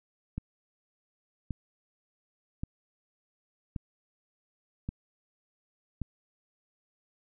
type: click train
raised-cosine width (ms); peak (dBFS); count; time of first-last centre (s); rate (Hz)
5; -21; 6; 0.38-6.017; 0.887
effects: none